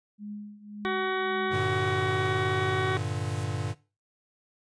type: tone with tremolo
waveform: sine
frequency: 207.7 Hz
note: G#3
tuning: in tune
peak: -34 dBFS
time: 0.18-1.6 s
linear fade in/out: 50 ms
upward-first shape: triangle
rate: 1.8 Hz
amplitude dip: 85%
type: harmonic tone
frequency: 376.6 Hz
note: F#4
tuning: 31 cents sharp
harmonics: 1 / 2 / 3 / 4 / 5 / 6 / 8 / 9 / 10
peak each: -29 / -35 / -33 / -35 / -37 / -40 / -46 / -43 / -43 dBFS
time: 0.85-2.97 s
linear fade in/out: 0 ms
type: chord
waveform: square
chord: G minor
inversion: none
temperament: equal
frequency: 98 / 116.54 / 146.83 Hz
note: G2 / Bb2 / D3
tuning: 0 / 0 / 0 cents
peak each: -33 / -35 / -35 dBFS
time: 1.5-3.75 s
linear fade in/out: 50 ms
type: noise with exponential growth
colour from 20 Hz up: blue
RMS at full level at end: -45 dBFS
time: 2.06-3.44 s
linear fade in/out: 5 ms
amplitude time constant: 300 ms
effects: noise-tail reverb RT60 0.3 s tail -18 dB re dry + resampled to 22050 Hz